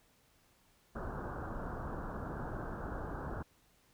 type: low-pass noise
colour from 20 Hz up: pink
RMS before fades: -41 dBFS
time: 0.95-3.43 s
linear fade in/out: 10 ms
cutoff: 1600 Hz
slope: 96 dB/octave
effects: pink hiss -69 dBFS RMS until 3.93 s